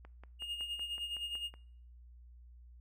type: click train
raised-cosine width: 0.5 ms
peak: -38 dBFS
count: 9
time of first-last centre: 0.05-1.54 s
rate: 5.37 Hz
type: tone with tremolo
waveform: triangle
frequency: 2843 Hz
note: F7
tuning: 30 cents sharp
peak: -34 dBFS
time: 0.39-1.51 s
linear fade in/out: 50 ms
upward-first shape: sine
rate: 9.7 Hz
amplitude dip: 60%
effects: noise-tail reverb RT60 0.6 s tail -22 dB re dry + added 60 Hz sine -53 dBFS peak until 2.8 s